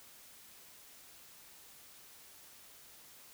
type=silence; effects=white hiss -57 dBFS RMS until 3.33 s